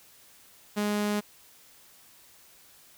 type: tone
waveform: sawtooth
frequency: 207.7 Hz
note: G#3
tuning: in tune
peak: -22 dBFS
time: 0.76-1.21 s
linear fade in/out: 20 ms
effects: white hiss -56 dBFS RMS until 2.97 s